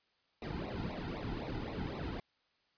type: noise with flanger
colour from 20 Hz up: brown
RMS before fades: -40 dBFS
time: 0.42-2.2 s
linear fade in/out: 2 ms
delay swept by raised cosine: 0.62 to 1.82 ms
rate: 3.9 Hz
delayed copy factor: -0.95
effects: white hiss -75 dBFS RMS until 2.77 s + resampled to 11025 Hz